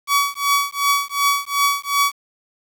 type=tone with tremolo; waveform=sawtooth; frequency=1134 Hz; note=C#6; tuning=39 cents sharp; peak=-9 dBFS; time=0.07-2.12 s; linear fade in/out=50 ms; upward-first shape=triangle; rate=2.7 Hz; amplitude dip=100%; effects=7-bit